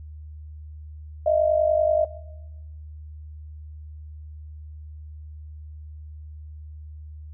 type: tone pair together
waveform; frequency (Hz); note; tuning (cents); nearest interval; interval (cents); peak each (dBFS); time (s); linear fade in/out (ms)
sine; 618.7 / 669; D#5 / E5; -10 / +25; minor second; 135; -18 / -22; 1.26-2.05; 5
effects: noise-tail reverb RT60 1.0 s tail -18 dB re dry + added 76 Hz sine -37 dBFS peak until 7.33 s